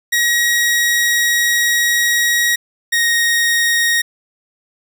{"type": "tone pair in turn", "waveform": "sawtooth", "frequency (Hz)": [1898, 1869.7], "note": ["A#6", "A#6"], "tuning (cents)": [31, 5], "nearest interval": "unison", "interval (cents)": 26, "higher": "first", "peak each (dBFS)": -9, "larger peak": "neither", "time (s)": [[0.12, 2.56], [2.92, 4.02]], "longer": "first", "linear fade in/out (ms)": 10, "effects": []}